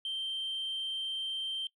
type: tone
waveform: sine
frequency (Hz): 3136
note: G7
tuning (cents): 0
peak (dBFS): -31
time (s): 0.05-1.67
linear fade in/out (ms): 2
effects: noise-tail reverb RT60 0.1 s tail -21 dB re dry + tanh soft clip ceiling -31 dBFS